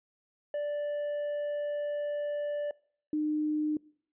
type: tone pair in turn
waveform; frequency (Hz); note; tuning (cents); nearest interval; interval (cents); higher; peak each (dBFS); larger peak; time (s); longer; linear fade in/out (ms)
triangle / sine; 586 / 303.9; D5 / D#4; -4 / -41; major seventh; 1137; first; -28 / -27; second; 0.54-2.71 / 3.13-3.77; first; 2
effects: noise-tail reverb RT60 0.6 s tail -24 dB re dry + resampled to 8000 Hz